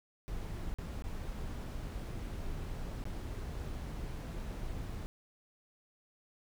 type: noise with dropouts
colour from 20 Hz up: brown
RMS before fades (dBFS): -40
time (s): 0.28-5.06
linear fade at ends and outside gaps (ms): 0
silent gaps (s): 0.74-0.785 / 1.022-1.04 / 3.04-3.054
effects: none